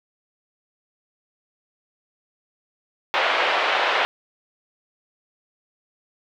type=band-pass noise; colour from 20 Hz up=pink; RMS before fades=-21 dBFS; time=3.14-4.05 s; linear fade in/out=0 ms; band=540 to 3300 Hz; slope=24 dB/octave; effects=none